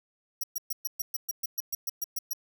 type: tone bursts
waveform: 5% pulse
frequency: 5700 Hz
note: F8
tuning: 34 cents sharp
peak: -23 dBFS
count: 14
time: 0.41-2.334 s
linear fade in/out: 5 ms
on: 26 ms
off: 120 ms
effects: none